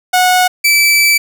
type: tone pair in turn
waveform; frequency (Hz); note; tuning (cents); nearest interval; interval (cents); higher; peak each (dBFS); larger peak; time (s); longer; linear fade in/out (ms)
sawtooth; 732 / 2315; F#5 / D7; -19 / -25; octave + minor sixth; 1994; second; -4; neither; 0.13-0.48 / 0.64-1.18; second; 10
effects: none